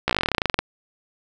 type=slowing click train; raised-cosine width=0.3 ms; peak=-3 dBFS; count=19; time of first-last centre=0.08-0.59 s; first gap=15 ms; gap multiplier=1.07; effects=none